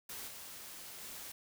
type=noise with level steps; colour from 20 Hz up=white; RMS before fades=-45 / -49 / -47 dBFS; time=0.09-1.32 s; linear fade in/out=5 ms; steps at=0.27 / 1 s; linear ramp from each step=20 ms; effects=none